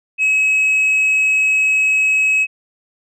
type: tone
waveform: sine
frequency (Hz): 2562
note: E7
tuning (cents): -50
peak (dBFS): -9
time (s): 0.18-2.47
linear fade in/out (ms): 50
effects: tanh soft clip ceiling -11 dBFS